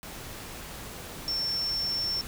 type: tone in noise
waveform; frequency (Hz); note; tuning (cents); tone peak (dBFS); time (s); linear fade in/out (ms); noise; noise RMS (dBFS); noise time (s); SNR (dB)
sine; 5420; E8; +47; -27; 1.28-2.21; 0; pink; -41; 0.03-2.27; +11
effects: none